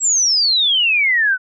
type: exponential sweep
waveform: sine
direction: down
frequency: 7790 to 1465 Hz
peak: -12 dBFS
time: 0-1.38 s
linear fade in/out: 50 ms
effects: none